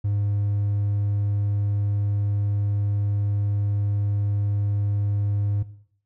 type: tone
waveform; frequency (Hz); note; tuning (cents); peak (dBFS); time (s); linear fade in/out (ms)
triangle; 102; G#2; -31; -18; 0.04-5.63; 10
effects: noise-tail reverb RT60 0.6 s tail -17 dB re dry + tanh soft clip ceiling -14 dBFS